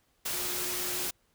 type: tone in noise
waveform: sine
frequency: 359.5 Hz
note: F#4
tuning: 50 cents flat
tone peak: -42 dBFS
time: 0.33-1.09 s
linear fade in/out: 10 ms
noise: white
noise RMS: -33 dBFS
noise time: 0.25-1.11 s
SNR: -12 dB
effects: pink hiss -71 dBFS RMS until 1.34 s